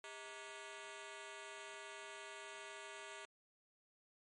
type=ring-modulated tone; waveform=10% pulse; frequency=521 Hz; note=C5; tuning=7 cents flat; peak=-38 dBFS; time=0.04-3.25 s; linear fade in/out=0 ms; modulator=116 Hz; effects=MP3 48 kbps